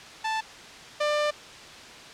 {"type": "tone pair in turn", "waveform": "sawtooth", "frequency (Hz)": [880, 595.7], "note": ["A5", "D5"], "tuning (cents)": [0, 24], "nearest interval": "perfect fifth", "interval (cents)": 676, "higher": "first", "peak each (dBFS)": [-22, -19], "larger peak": "second", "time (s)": [[0.24, 0.41], [1, 1.31]], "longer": "second", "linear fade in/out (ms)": 10, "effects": ["white hiss -44 dBFS RMS until 2.13 s", "low-pass 5000 Hz 12 dB/octave"]}